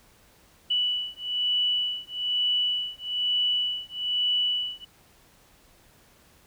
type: beating tone pair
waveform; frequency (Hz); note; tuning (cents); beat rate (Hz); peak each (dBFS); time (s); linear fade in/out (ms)
sine; 2959 / 2960.1; F#7 / F#7; -1 / 0; 1.1; -27; 0.7-4.85; 10
effects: pink hiss -58 dBFS RMS until 6.46 s